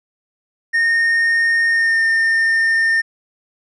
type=tone with pitch glide; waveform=triangle; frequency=1839 to 1813.7 Hz; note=A#6 to A#6; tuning=-24 to -48 cents; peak=-11 dBFS; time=0.73-3.02 s; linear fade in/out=20 ms; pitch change=-24 cents; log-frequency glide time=1.69-2.03 s; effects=resampled to 24000 Hz